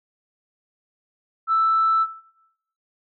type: tone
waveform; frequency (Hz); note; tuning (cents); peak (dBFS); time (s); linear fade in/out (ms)
sine; 1321; E6; +3; -15; 1.47-2.07; 50
effects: noise-tail reverb RT60 0.8 s tail -17 dB re dry + tanh soft clip ceiling -11 dBFS